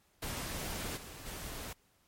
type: noise with level steps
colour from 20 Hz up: pink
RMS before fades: -39 / -48 / -43 dBFS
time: 0.22-1.73 s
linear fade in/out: 5 ms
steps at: 0.96 / 1.25 s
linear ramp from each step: 20 ms
effects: pink hiss -70 dBFS RMS until 2.07 s + MP3 64 kbps